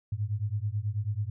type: beating tone pair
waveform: sine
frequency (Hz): 100 / 109.2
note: G2 / A2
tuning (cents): +35 / -13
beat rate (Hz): 9.2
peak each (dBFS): -31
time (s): 0.12-1.3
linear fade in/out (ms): 5
effects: none